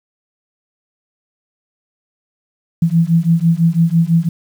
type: beating tone pair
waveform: sine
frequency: 163.6 / 169.6 Hz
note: E3 / E3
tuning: -13 / +50 cents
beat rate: 6 Hz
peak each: -13 dBFS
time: 2.82-4.29 s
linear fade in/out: 5 ms
effects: 7-bit